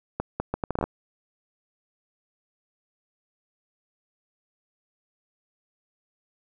accelerating click train, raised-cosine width 1 ms, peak -12 dBFS, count 10, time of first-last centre 0.2-0.84 s, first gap 200 ms, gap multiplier 0.7, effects none

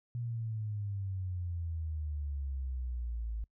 sine exponential sweep, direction down, 121 to 53.9 Hz, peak -34 dBFS, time 0.15-3.44 s, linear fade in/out 0 ms, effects noise-tail reverb RT60 0.1 s tail -26 dB re dry

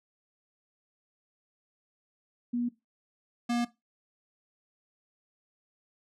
sine / square tone pair in turn, 241.1 / 238.6 Hz, B3 / A#3, -41 / +41 cents, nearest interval unison, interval 18 cents, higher first, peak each -27 dBFS, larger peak neither, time 2.53-2.69 / 3.49-3.65 s, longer neither, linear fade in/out 10 ms, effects noise-tail reverb RT60 0.2 s tail -17 dB re dry + low-pass 8000 Hz 12 dB/octave

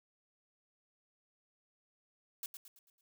blue noise with echo, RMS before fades -41 dBFS, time 2.43-2.46 s, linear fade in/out 2 ms, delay 110 ms, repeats 5, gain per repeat -7 dB, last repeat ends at 3.01 s, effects none

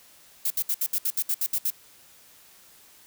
violet noise bursts, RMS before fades -25 dBFS, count 11, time 0.45-1.704 s, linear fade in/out 5 ms, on 54 ms, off 66 ms, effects white hiss -54 dBFS RMS until 3.06 s

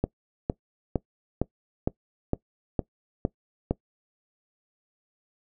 click train, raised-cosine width 2 ms, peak -10 dBFS, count 9, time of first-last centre 0.04-3.71 s, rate 2.18 Hz, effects noise-tail reverb RT60 0.1 s tail -21 dB re dry

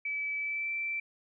sine tone with pitch glide, 2300 to 2336 Hz, D7 to D7, -37 to -10 cents, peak -31 dBFS, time 0.05-1 s, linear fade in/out 5 ms, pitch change +27 cents, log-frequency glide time 0.38-0.71 s, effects none

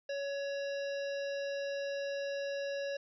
harmonic tone with a mistuned harmonic, 560 Hz, C#5, 18 cents sharp, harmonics 1 / 3 / 5 / 7 / 9 / 10, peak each -35 / -45 / -49 / -52 / -54 / -55 dBFS, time 0.09-2.97 s, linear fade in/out 5 ms, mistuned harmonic 5, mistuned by -20 cents, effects none

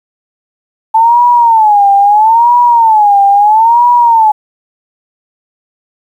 sine tone with vibrato, 878 Hz, A5, 4 cents flat, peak -3 dBFS, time 0.94-4.32 s, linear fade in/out 10 ms, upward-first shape sine, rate 0.76 Hz, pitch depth 170 cents each way, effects 7-bit

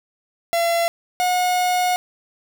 45% pulse tone pair in turn, 679 / 724.6 Hz, F5 / F#5, -49 / -36 cents, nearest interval minor second, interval 113 cents, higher second, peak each -17 dBFS, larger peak neither, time 0.53-0.88 / 1.2-1.96 s, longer second, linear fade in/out 0 ms, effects none

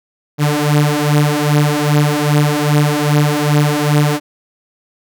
sawtooth beating tone pair, 146.83 / 149.33 Hz, D3 / D3, 0 / +29 cents, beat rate 2.5 Hz, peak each -10 dBFS, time 0.38-4.2 s, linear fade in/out 50 ms, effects none

